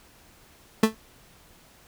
30% pulse tone with exponential decay, 220 Hz, A3, in tune, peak -10 dBFS, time 0.83-0.95 s, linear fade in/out 5 ms, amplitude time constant 24 ms, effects pink hiss -55 dBFS RMS until 1.87 s

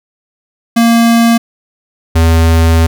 square tone pair in turn, 231.9 / 82.04 Hz, A#3 / E2, -9 / -8 cents, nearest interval octave + tritone, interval 1799 cents, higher first, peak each -6 dBFS, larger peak neither, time 0.76-1.38 / 2.15-2.87 s, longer second, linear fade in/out 10 ms, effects none

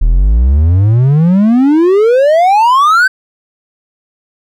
triangle exponential sweep, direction up, 37.1 to 1568 Hz, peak -3 dBFS, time 0.01-3.08 s, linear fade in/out 10 ms, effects none

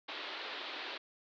white band-pass noise, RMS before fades -43 dBFS, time 0.08-0.98 s, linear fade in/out 10 ms, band 280 to 4200 Hz, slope 48 dB/octave, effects none

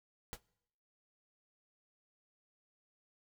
pink noise with exponential decay, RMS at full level -39 dBFS, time 0.33-0.4 s, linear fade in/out 0 ms, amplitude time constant 15 ms, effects noise-tail reverb RT60 0.8 s tail -24 dB re dry

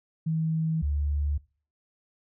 sine tone pair in turn, 160.2 / 72.73 Hz, E3 / D2, -49 / -16 cents, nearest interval octave + major second, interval 1367 cents, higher first, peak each -24 dBFS, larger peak neither, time 0.26-0.82 / 0.82-1.38 s, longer neither, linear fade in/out 10 ms, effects noise-tail reverb RT60 0.4 s tail -22 dB re dry

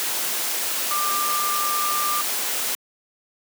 sine tone in noise, 1191 Hz, D6, 24 cents sharp, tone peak -23 dBFS, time 0.91-2.21 s, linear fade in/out 0 ms, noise white, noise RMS -25 dBFS, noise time 0-2.75 s, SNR -1 dB, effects high-pass 300 Hz 12 dB/octave

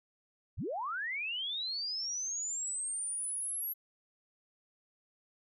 sine linear sweep, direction up, 36.93 to 11710 Hz, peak -34 dBFS, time 0.57-3.74 s, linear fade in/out 20 ms, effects none

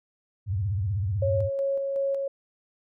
sine tone with vibrato, 98.2 Hz, G2, 4 cents sharp, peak -24 dBFS, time 0.46-1.5 s, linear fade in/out 50 ms, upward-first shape triangle, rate 16 Hz, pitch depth 250 cents each way
sine tone with tremolo, 550 Hz, C#5, 14 cents flat, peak -23 dBFS, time 1.22-2.28 s, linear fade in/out 5 ms, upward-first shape square, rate 2.7 Hz, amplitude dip 30%
effects none

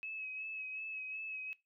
sine tone with vibrato, 2571 Hz, E7, 44 cents flat, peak -40 dBFS, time 0.03-1.53 s, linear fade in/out 0 ms, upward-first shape sine, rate 2.7 Hz, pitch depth 30 cents each way, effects noise-tail reverb RT60 0.2 s tail -19 dB re dry

